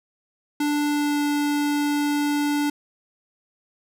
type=tone with pitch glide; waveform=square; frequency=293.7 to 291.8 Hz; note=D4 to D4; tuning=0 to -11 cents; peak=-21 dBFS; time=0.6-2.7 s; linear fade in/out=5 ms; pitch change=-11 cents; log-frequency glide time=0.89-1.22 s; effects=none